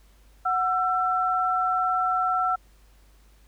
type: tone pair together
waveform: sine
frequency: 738 / 1341 Hz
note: F#5 / E6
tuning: -5 / +29 cents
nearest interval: minor seventh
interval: 1034 cents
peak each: -25 / -23 dBFS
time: 0.45-2.56 s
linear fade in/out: 10 ms
effects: added 50 Hz sine -53 dBFS peak until 3.47 s + pink hiss -62 dBFS RMS until 3.47 s